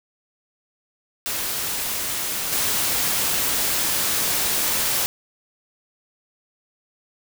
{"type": "noise with level steps", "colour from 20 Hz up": "white", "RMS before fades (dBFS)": [-26, -22], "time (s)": [1.26, 5.06], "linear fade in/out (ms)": 0, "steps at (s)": 2.52, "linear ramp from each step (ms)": 10, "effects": []}